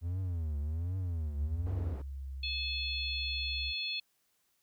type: tone with vibrato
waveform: triangle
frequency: 82.41 Hz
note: E2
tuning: in tune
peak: -30 dBFS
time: 0.01-1.96 s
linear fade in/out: 50 ms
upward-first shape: triangle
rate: 1.3 Hz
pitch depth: 260 cents each way
type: tone with pitch glide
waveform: sine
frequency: 68.6 to 66.69 Hz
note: C#2 to C2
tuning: -17 to +34 cents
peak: -38 dBFS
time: 1.27-3.74 s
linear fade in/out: 50 ms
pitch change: -49 cents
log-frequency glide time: 2.07-2.35 s
type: low-pass noise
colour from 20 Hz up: white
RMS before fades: -47 dBFS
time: 1.66-2.02 s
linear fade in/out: 5 ms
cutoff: 420 Hz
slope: 12 dB/octave
type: harmonic tone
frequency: 860 Hz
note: A5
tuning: 40 cents flat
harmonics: 3 / 4 / 5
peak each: -38 / -38 / -38 dBFS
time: 2.43-4 s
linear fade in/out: 5 ms
effects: white hiss -75 dBFS RMS until 4.62 s